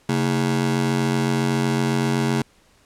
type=ring-modulated tone; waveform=30% pulse; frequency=181.5 Hz; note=F#3; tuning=33 cents flat; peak=-13 dBFS; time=0.09-2.42 s; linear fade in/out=2 ms; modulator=43.9 Hz; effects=pink hiss -57 dBFS RMS until 2.85 s + low-pass 10000 Hz 12 dB/octave